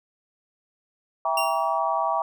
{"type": "chord", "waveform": "sine", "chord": "E diminished seventh", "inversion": "none", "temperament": "just", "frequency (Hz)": [659.3, 791.1, 949.3, 1139.2], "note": ["E5", "G5", "Bb5", "Db6"], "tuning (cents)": [0, 16, 31, 47], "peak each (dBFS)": -27, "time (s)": [1.25, 2.22], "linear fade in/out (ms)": 2}
{"type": "tone with exponential decay", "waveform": "sawtooth", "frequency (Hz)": 2773, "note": "F7", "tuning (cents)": -13, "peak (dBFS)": -20, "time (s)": [1.37, 1.79], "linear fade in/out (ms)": 5, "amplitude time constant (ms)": 90}
{"effects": []}